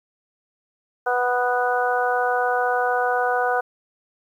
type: harmonic tone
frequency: 246.9 Hz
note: B3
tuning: in tune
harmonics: 2 / 3 / 4 / 5 / 6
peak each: -24 / -22 / -29 / -29 / -25 dBFS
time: 1.06-3.61 s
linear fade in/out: 10 ms
effects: 9-bit